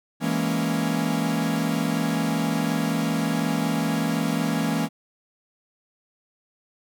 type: chord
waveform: 45% pulse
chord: A# half-diminished seventh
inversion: second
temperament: equal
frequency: 164.81 / 207.7 / 233.1 / 277.2 Hz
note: E3 / G#3 / A#3 / C#4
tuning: 0 / 0 / 0 / 0 cents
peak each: -27 / -29 / -27 / -28 dBFS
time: 0.2-4.89 s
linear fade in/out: 50 ms
effects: none